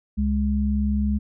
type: tone pair together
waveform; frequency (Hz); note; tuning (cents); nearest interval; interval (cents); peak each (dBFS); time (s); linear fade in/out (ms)
sine; 69.3 / 207.7; C#2 / G#3; 0 / 0; octave + perfect fifth; 1900; -22; 0.17-1.19; 20
effects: none